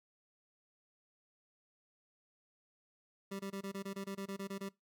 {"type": "tone bursts", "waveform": "25% pulse", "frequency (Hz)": 196, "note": "G3", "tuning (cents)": 0, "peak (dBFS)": -36, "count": 13, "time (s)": [3.31, 4.691], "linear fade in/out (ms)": 10, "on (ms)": 85, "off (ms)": 23, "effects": ["noise-tail reverb RT60 0.2 s tail -22 dB re dry"]}